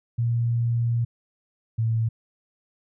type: tone pair in turn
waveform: sine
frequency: 117.7 / 113.1 Hz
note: A#2 / A2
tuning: +17 / +48 cents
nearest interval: minor second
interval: 69 cents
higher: first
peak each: -20 dBFS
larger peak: neither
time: 0.18-1.05 / 1.78-2.09 s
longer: first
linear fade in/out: 10 ms
effects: none